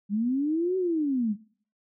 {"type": "linear two-way sweep", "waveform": "sine", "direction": "up then down", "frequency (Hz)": [195.2, 380, 195.2], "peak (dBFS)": -23, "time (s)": [0.09, 1.36], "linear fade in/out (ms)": 50, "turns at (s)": 0.77, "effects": ["noise-tail reverb RT60 0.5 s tail -21 dB re dry"]}